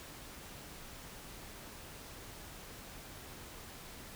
silence, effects pink hiss -50 dBFS RMS until 4.15 s

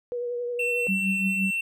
sine tone with vibrato, 483.8 Hz, B4, 36 cents flat, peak -27 dBFS, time 0.12-0.87 s, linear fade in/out 0 ms, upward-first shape triangle, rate 11 Hz, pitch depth 27 cents each way
triangle tone, 2699 Hz, E7, 40 cents sharp, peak -23 dBFS, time 0.59-1.61 s, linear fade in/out 5 ms
sine tone with tremolo, 192.8 Hz, G3, 28 cents flat, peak -22 dBFS, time 0.88-1.51 s, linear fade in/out 10 ms, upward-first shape triangle, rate 5.8 Hz, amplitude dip 75%
effects none

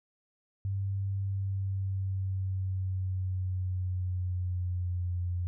sine tone with pitch glide, 97.9 to 88.74 Hz, G2 to F2, -2 to +28 cents, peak -29 dBFS, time 0.65-5.47 s, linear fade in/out 0 ms, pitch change -170 cents, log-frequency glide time 1.21-5.19 s, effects none

